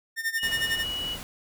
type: tone with tremolo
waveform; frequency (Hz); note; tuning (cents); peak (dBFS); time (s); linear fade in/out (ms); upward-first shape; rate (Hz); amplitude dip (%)
45% pulse; 1813; A#6; -49; -23; 0.16-0.85; 50; sine; 11; 85
type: tone with pitch glide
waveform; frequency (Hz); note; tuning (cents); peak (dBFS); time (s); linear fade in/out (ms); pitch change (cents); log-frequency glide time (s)
sine; 2900 to 2932; F#7 to F#7; -35 to -16; -29; 0.37-1.18; 50; +19; 0.58-1.02
type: noise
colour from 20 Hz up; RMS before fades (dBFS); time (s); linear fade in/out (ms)
pink; -39; 0.43-1.23; 0
effects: none